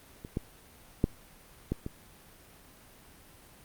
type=clicks; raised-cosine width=3 ms; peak=-28 / -17 / -10 / -16 / -22 dBFS; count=5; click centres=0.249 / 0.371 / 1.041 / 1.72 / 1.864 s; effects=pink hiss -55 dBFS RMS until 3.64 s + Opus 32 kbps